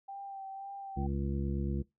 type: tone with vibrato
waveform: sine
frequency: 784 Hz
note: G5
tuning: in tune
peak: -40 dBFS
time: 0.08-1.07 s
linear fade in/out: 10 ms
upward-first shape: sine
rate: 1.9 Hz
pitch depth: 22 cents each way
type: harmonic tone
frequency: 68.9 Hz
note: C#2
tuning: 10 cents flat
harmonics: 1 / 2 / 3 / 4 / 5 / 7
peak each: -34 / -36 / -37 / -47 / -41 / -50 dBFS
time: 0.96-1.83 s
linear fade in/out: 20 ms
effects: noise-tail reverb RT60 0.2 s tail -22 dB re dry